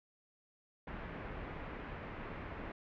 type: low-pass noise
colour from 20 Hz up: pink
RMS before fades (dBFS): -45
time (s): 0.87-2.72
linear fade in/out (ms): 5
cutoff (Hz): 2300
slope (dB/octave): 24
effects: none